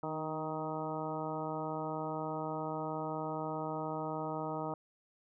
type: harmonic tone with a mistuned harmonic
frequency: 156.8 Hz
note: D#3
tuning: 14 cents sharp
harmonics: 1 / 2 / 3 / 4 / 5 / 6 / 7 / 8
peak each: -43 / -42 / -43 / -42 / -43 / -43 / -51 / -45 dBFS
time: 0.03-4.74 s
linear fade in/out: 2 ms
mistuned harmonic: 2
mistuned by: -23 cents
effects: none